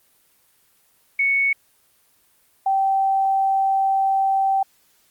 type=tone pair in turn; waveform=sine; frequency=2217 / 776.6 Hz; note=C#7 / G5; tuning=0 / -16 cents; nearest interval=octave + tritone; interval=1816 cents; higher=first; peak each=-16 dBFS; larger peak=neither; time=1.19-1.53 / 2.66-4.63 s; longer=second; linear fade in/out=5 ms; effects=white hiss -60 dBFS RMS until 5.1 s + Opus 24 kbps